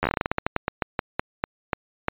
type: slowing click train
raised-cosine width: 0.5 ms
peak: -7 dBFS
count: 21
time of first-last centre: 0.03-2.084 s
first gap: 11 ms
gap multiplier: 1.2
effects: resampled to 8000 Hz